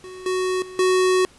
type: tone with level steps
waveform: square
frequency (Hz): 370.5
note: F#4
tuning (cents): +2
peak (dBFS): -36 / -21 / -36 / -16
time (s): 0.04-1.25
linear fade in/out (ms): 0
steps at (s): 0.26 / 0.62 / 0.79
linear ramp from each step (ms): 2
effects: pink hiss -51 dBFS RMS until 1.38 s + resampled to 24000 Hz